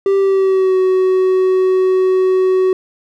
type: tone with pitch glide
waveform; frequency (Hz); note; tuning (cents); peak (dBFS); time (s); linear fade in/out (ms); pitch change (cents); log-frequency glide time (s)
triangle; 392 to 373.9; G4 to F#4; 0 to +18; -8; 0.06-2.73; 2; -82; 0.17-0.77
effects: none